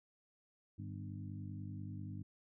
harmonic tone with a mistuned harmonic, 50.2 Hz, G1, 42 cents sharp, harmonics 2 / 3 / 4 / 5 / 6, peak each -45 / -50 / -51 / -53 / -54 dBFS, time 0.78-2.23 s, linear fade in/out 10 ms, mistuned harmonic 4, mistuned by -50 cents, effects none

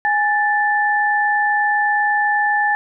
sine tone pair together, 830.6 / 1758.6 Hz, G#5 / A6, 0 / -1 cents, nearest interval octave + minor second, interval 1299 cents, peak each -17 dBFS, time 0.05-2.75 s, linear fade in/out 0 ms, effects none

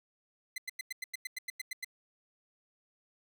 sawtooth tone bursts, 2043 Hz, C7, 42 cents flat, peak -32 dBFS, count 12, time 0.56-1.846 s, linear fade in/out 5 ms, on 21 ms, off 94 ms, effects none

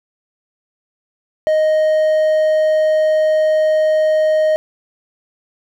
triangle tone with hard clipping, 622.3 Hz, D#5, in tune, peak -12 dBFS, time 1.47-4.56 s, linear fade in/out 0 ms, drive 6 dB, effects none

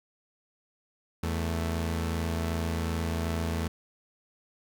sawtooth tone pair together, 82.65 / 220 Hz, E2 / A3, +5 / 0 cents, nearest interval octave + perfect fourth, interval 1695 cents, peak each -25 / -31 dBFS, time 1.23-3.68 s, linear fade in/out 5 ms, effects none

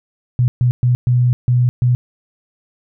sine tone bursts at uneven times, 123.47 Hz, B2, in tune, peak -10 dBFS, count 6, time 0.39-0.48 / 0.61-0.71 / 0.83-0.95 / 1.07-1.33 / 1.48-1.69 / 1.82-1.95 s, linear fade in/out 0 ms, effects none

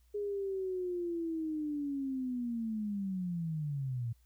sine linear sweep, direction down, 415.3 to 113 Hz, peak -33 dBFS, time 0.14-4.13 s, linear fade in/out 10 ms, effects added 60 Hz sine -63 dBFS peak until 4.25 s + white hiss -75 dBFS RMS until 4.25 s

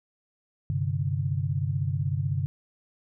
sine chord, G suspended fourth, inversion none, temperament equal with one note detuned, 96.93 / 130.81 / 146.83 Hz, G2 / C3 / D3, -19 / 0 / 0 cents, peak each -29 dBFS, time 0.7-2.46 s, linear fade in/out 0 ms, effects none

